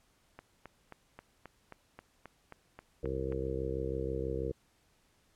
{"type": "click train", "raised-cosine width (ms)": 0.5, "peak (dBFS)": -31, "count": 12, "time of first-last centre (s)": [0.39, 3.323], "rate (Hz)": 3.75}
{"type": "harmonic tone", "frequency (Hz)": 66.2, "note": "C2", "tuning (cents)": 21, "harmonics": [1, 2, 3, 4, 5, 6, 7, 8], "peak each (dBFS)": [-39, -41, -46, -49, -41, -41, -37, -45], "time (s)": [3.03, 4.52], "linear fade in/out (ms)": 5}
{"effects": ["pink hiss -70 dBFS RMS until 5.35 s", "low-pass 12000 Hz 12 dB/octave"]}